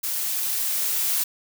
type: noise with level ramp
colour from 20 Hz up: blue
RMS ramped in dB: -27 to -23 dBFS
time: 0.03-1.24 s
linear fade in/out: 10 ms
effects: none